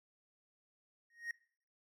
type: tone with exponential growth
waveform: triangle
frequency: 1869 Hz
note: A#6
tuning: 4 cents sharp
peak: -33 dBFS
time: 1.1-1.31 s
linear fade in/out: 2 ms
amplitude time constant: 45 ms
effects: noise-tail reverb RT60 0.5 s tail -21 dB re dry